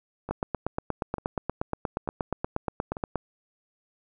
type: two click trains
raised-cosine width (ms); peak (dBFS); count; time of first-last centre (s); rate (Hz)
1; -21 / -13; 4 / 25; 0.29-2.969 / 0.31-3.157; 1.12 / 8.43
effects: none